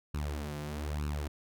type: tone with flanger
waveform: sawtooth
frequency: 74 Hz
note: D2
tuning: 14 cents sharp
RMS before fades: -36 dBFS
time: 0.14-1.28 s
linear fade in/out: 5 ms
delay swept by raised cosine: 0.73 to 5.93 ms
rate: 1.1 Hz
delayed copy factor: +0.8
effects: none